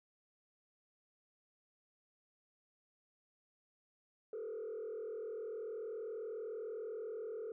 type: tone with frequency modulation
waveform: sine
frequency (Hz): 443.5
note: A4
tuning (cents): +14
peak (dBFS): -39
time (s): 4.33-7.52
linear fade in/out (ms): 2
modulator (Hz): 40.3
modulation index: 1
effects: tanh soft clip ceiling -38 dBFS